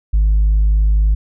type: tone with tanh clipping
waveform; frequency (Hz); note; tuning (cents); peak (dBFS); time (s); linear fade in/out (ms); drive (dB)
triangle; 51.91; G#1; 0; -10; 0.13-1.15; 10; 6
effects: none